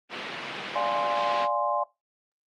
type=band-pass noise; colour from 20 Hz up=white; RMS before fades=-35 dBFS; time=0.09-1.48 s; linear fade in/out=50 ms; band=160 to 3400 Hz; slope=24 dB/octave
type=chord; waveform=sine; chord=D half-diminished seventh; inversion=none; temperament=equal; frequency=587.3 / 698.5 / 830.6 / 1046.5 Hz; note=D5 / F5 / Ab5 / C6; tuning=0 / 0 / 0 / 0 cents; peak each=-29 / -31 / -30 / -28 dBFS; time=0.75-1.84 s; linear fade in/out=10 ms
effects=noise-tail reverb RT60 0.2 s tail -19 dB re dry + Opus 32 kbps